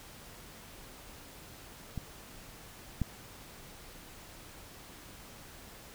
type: clicks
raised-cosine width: 5 ms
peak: -24 / -17 dBFS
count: 2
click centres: 1.977 / 3.017 s
effects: pink hiss -51 dBFS RMS until 5.94 s